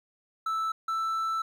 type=tone pair in turn; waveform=triangle; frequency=1317 / 1324.6 Hz; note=E6 / E6; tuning=-2 / +8 cents; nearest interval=unison; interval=10 cents; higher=second; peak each=-25 dBFS; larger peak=neither; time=0.46-0.72 / 0.88-1.42 s; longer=second; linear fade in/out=5 ms; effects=11-bit

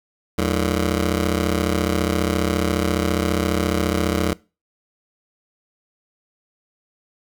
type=ring-modulated tone; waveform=15% pulse; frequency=130.2 Hz; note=C3; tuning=8 cents flat; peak=-9 dBFS; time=0.38-4.33 s; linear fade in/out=2 ms; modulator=47.8 Hz; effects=noise-tail reverb RT60 0.3 s tail -22 dB re dry

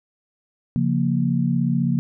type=chord; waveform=sine; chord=Bb minor; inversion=first; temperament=equal; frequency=138.59 / 174.61 / 233.1 Hz; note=Db3 / F3 / Bb3; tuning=0 / 0 / 0 cents; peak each=-22 / -22 / -22 dBFS; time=0.76-1.99 s; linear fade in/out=0 ms; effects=none

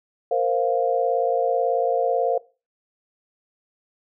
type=chord; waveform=sine; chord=Bb suspended second; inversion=none; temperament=just; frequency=466.2 / 524.4 / 699.2 Hz; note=Bb4 / C5 / F5; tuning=0 / +4 / +2 cents; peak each=-23 dBFS; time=0.31-2.38 s; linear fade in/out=5 ms; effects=noise-tail reverb RT60 0.3 s tail -20 dB re dry

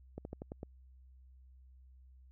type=slowing click train; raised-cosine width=2 ms; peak=-29 dBFS; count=6; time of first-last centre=0.18-0.631 s; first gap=71 ms; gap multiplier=1.12; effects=added 64 Hz sine -56 dBFS peak until 2.31 s

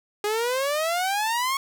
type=exponential sweep; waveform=sawtooth; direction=up; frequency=409.2 to 1108.7 Hz; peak=-19 dBFS; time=0.24-1.57 s; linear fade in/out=2 ms; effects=10-bit

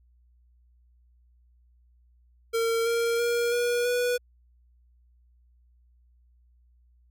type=tone with pitch steps; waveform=square; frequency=457.6 / 465.3 / 473.2 / 481.2 / 489.3 Hz; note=A#4 / A#4 / A#4 / B4 / B4; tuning=-32 / -3 / +26 / -45 / -16 cents; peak=-24 dBFS; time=2.53-4.18 s; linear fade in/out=20 ms; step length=330 ms; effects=added 60 Hz sine -58 dBFS peak until 7.1 s

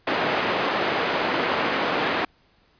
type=band-pass noise; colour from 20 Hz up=pink; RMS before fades=-24 dBFS; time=0.07-2.25 s; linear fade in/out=5 ms; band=330 to 2600 Hz; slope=12 dB/octave; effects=pink hiss -61 dBFS RMS until 2.79 s + resampled to 11025 Hz

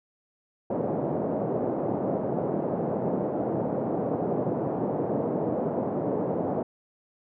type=band-pass noise; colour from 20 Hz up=white; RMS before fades=-28 dBFS; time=0.7-6.63 s; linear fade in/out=5 ms; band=130 to 640 Hz; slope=24 dB/octave; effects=none

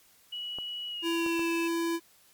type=tone with pitch glide; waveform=sine; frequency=2928 to 2624 Hz; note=F#7 to E7; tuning=-19 to -9 cents; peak=-34 dBFS; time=0.32-1.68 s; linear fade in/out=10 ms; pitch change=-190 cents; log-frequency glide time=0.88-1.5 s
type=clicks; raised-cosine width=1 ms; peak=-28 dBFS; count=3; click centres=0.586 / 1.263 / 1.394 s
type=tone; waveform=square; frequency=334.7 Hz; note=E4; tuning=26 cents sharp; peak=-28 dBFS; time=1.02-2 s; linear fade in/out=50 ms
effects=white hiss -61 dBFS RMS until 2.33 s + MP3 96 kbps

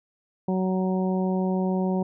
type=harmonic tone; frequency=186.6 Hz; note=F#3; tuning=15 cents sharp; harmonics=1 / 2 / 3 / 4 / 5; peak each=-23 / -29 / -33 / -35 / -37 dBFS; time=0.48-2.03 s; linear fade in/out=5 ms; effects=none

